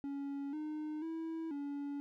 triangle tone with pitch steps, 280.1 / 305.6 / 325.3 / 284.7 Hz, C#4 / D#4 / E4 / C#4, +18 / -31 / -23 / +46 cents, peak -36 dBFS, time 0.04-2 s, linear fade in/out 0 ms, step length 490 ms, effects none

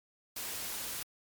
white noise, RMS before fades -39 dBFS, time 0.36-1.03 s, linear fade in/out 5 ms, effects MP3 96 kbps

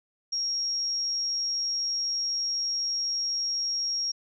sine tone, 5588 Hz, F8, in tune, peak -26 dBFS, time 0.32-4.12 s, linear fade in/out 10 ms, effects none

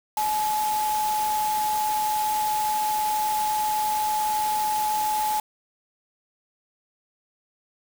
sine tone in noise, 853 Hz, G#5, 46 cents sharp, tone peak -22 dBFS, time 0.17-5.4 s, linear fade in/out 2 ms, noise white, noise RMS -33 dBFS, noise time 0.17-5.4 s, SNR +8 dB, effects none

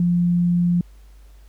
sine tone, 174.61 Hz, F3, in tune, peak -15 dBFS, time 0-0.81 s, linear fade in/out 2 ms, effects added 50 Hz sine -43 dBFS peak until 1.48 s + pink hiss -59 dBFS RMS until 1.48 s

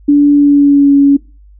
sine tone with pitch glide, 288.8 to 280.7 Hz, D4 to C#4, -29 to +22 cents, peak -3 dBFS, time 0.08-1.17 s, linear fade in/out 10 ms, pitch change -49 cents, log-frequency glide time 0.33-0.95 s, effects noise-tail reverb RT60 0.3 s tail -21 dB re dry + added 50 Hz sine -37 dBFS peak until 1.59 s

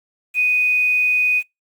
sine tone with quantisation, 2489 Hz, D#7, in tune, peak -14 dBFS, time 0.34-1.43 s, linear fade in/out 50 ms, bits 7, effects noise-tail reverb RT60 0.2 s tail -26 dB re dry + Opus 48 kbps

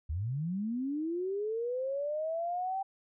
sine linear sweep, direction up, 69.3 to 784 Hz, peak -31 dBFS, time 0.09-2.83 s, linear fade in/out 10 ms, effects none

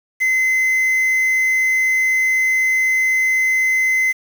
triangle tone with quantisation, 2052 Hz, C7, 34 cents flat, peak -12 dBFS, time 0.2-4.13 s, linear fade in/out 20 ms, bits 6, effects none

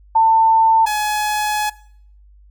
sine / sawtooth tone pair in turn, 895 / 844.8 Hz, A5 / G#5, +29 / +29 cents, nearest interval minor second, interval 100 cents, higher first, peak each -9 / -14 dBFS, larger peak first, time 0.15-0.86 / 0.86-1.7 s, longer second, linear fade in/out 10 ms, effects noise-tail reverb RT60 0.6 s tail -20 dB re dry + added 50 Hz sine -44 dBFS peak until 2.5 s

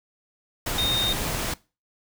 sine tone in noise, 3688 Hz, A#7, 19 cents flat, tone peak -22 dBFS, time 0.78-1.13 s, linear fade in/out 5 ms, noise pink, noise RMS -28 dBFS, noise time 0.66-1.54 s, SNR +3 dB, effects noise-tail reverb RT60 0.3 s tail -21 dB re dry

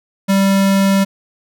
square tone, 195.4 Hz, G3, 5 cents flat, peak -11 dBFS, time 0.28-1.05 s, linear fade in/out 20 ms, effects none

